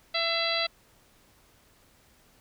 harmonic tone with a mistuned harmonic, 667 Hz, E5, 20 cents sharp, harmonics 1 / 2 / 3 / 4 / 5 / 6 / 7, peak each -32 / -35 / -33 / -34 / -34 / -31 / -33 dBFS, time 0.14-0.67 s, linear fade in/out 10 ms, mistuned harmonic 3, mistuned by +23 cents, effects pink hiss -61 dBFS RMS until 2.4 s

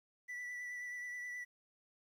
triangle tone with vibrato, 1967 Hz, B6, 7 cents flat, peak -40 dBFS, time 0.28-1.45 s, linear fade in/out 20 ms, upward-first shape triangle, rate 9.4 Hz, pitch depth 22 cents each way, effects 12-bit

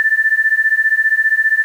sine beating tone pair, 1760 / 1775 Hz, A6 / A6, 0 / +15 cents, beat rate 15 Hz, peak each -14 dBFS, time 0-1.64 s, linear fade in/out 0 ms, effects 7-bit

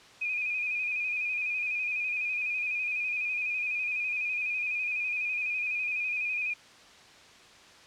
sine tone with vibrato, 2469 Hz, D#7, 14 cents flat, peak -28 dBFS, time 0.21-6.54 s, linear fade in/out 10 ms, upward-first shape square, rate 12 Hz, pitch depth 36 cents each way, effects white hiss -53 dBFS RMS until 7.86 s + low-pass 5000 Hz 12 dB/octave

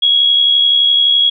sine tone with amplitude modulation, 3322 Hz, G#7, in tune, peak -6 dBFS, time 0.02-1.3 s, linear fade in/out 10 ms, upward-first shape sine, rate 71.7 Hz, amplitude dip 45%, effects none

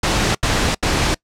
pink noise bursts, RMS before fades -17 dBFS, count 3, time 0.03-1.146 s, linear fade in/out 5 ms, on 320 ms, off 78 ms, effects noise-tail reverb RT60 0.1 s tail -24 dB re dry + low-pass 7000 Hz 12 dB/octave

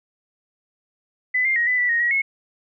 sine tone with pitch steps, 2005 / 2106 / 1886 / 1999 / 1965 / 1868 / 1910 / 2181 Hz, B6 / C7 / A#6 / B6 / B6 / A#6 / A#6 / C#7, +26 / +11 / +20 / +20 / -9 / +3 / +42 / -29 cents, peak -17 dBFS, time 1.34-2.22 s, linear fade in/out 10 ms, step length 110 ms, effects none

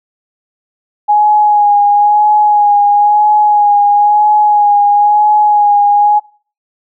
sine tone with vibrato, 830.6 Hz, G#5, in tune, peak -5 dBFS, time 1.08-6.2 s, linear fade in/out 20 ms, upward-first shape sine, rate 1 Hz, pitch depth 25 cents each way, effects noise-tail reverb RT60 0.4 s tail -22 dB re dry

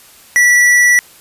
sine tone with tanh clipping, 1953 Hz, B6, 20 cents flat, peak -8 dBFS, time 0.36-0.99 s, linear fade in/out 0 ms, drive 14 dB, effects white hiss -42 dBFS RMS until 1.2 s + resampled to 32000 Hz

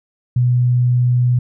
sine tone, 123.47 Hz, B2, in tune, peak -11 dBFS, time 0.36-1.39 s, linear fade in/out 5 ms, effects none

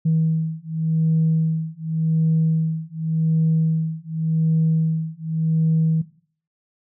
sine beating tone pair, 160 / 160.88 Hz, D#3 / E3, +49 / -42 cents, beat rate 0.88 Hz, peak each -20 dBFS, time 0.05-6.02 s, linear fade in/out 10 ms, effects noise-tail reverb RT60 0.5 s tail -17 dB re dry + tanh soft clip ceiling -11 dBFS

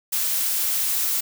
blue noise, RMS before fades -23 dBFS, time 0.12-1.21 s, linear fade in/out 10 ms, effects none

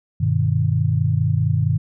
sine chord, G augmented, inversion none, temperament just, 98 / 122.5 / 153.12 Hz, G2 / B2 / D#3, 0 / -14 / -27 cents, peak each -20 dBFS, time 0.2-1.78 s, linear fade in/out 10 ms, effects none

